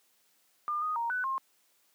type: tone with pitch steps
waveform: sine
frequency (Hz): 1203 / 1242 / 933 / 1495 / 1066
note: D6 / D#6 / A#5 / F#6 / C6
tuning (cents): +41 / -3 / +1 / +17 / +32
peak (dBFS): -29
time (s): 0.68-1.38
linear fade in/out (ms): 0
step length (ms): 140
effects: white hiss -69 dBFS RMS until 1.94 s + high-pass 200 Hz 12 dB/octave